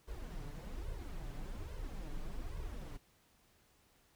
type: noise with flanger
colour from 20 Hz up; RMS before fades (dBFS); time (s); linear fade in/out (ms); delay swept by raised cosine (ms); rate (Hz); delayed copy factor
brown; -43; 0.07-2.98; 20; 1.9 to 7; 1.2; +1
effects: pink hiss -70 dBFS RMS until 4.15 s